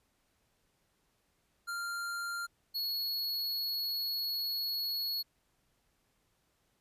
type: tone pair in turn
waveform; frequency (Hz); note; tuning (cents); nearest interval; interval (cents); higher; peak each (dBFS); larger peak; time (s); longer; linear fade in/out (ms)
square; 1392 / 4353; F6 / C#8; -6 / -32; octave + minor sixth; 1974; second; -36 / -33; second; 1.67-2.47 / 2.74-5.23; second; 20
effects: pink hiss -75 dBFS RMS until 6.8 s + resampled to 32000 Hz